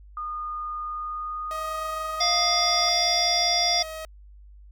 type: tone with pitch glide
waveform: sine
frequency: 1223 to 1248 Hz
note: D#6 to D#6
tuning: -30 to +5 cents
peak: -29 dBFS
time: 0.17-2.89 s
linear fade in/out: 2 ms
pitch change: +35 cents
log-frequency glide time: 0.81-2.27 s
type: tone with tremolo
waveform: sawtooth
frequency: 634 Hz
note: D#5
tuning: 32 cents sharp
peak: -29 dBFS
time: 1.51-4.05 s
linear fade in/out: 0 ms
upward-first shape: sine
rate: 0.83 Hz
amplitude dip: 25%
type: harmonic tone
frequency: 699 Hz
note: F5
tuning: 1 cent sharp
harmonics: 1 / 3 / 5 / 7 / 8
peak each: -26 / -30 / -28 / -25 / -25 dBFS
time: 2.2-3.83 s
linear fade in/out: 10 ms
effects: added 50 Hz sine -45 dBFS peak until 4.71 s